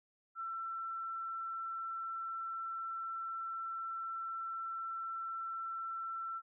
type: tone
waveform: sine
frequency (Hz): 1342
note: E6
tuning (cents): +31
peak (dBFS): -38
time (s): 0.35-6.42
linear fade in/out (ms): 50
effects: none